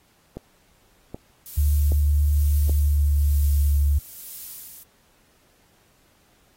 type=click train; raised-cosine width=2 ms; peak=-19 dBFS; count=4; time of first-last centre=0.37-2.696 s; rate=1.29 Hz
type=noise with tremolo; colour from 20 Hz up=violet; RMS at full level=-35 dBFS; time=1.46-4.83 s; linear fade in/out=0 ms; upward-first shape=sine; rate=1.1 Hz; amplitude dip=55%
type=tone with pitch glide; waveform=sine; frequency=73.42 to 71.95 Hz; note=D2 to D2; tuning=0 to -35 cents; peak=-16 dBFS; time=1.57-3.99 s; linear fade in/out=10 ms; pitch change=-35 cents; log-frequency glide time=2.74-3.54 s
effects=pink hiss -61 dBFS RMS until 6.56 s + AAC 48 kbps